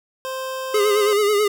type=tone; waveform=25% pulse; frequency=523.3 Hz; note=C5; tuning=in tune; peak=-22 dBFS; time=0.25-1.13 s; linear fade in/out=0 ms
type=tone with vibrato; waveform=square; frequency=415.3 Hz; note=G#4; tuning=in tune; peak=-16 dBFS; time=0.74-1.48 s; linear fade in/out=5 ms; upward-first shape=sine; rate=9.2 Hz; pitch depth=55 cents each way
effects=none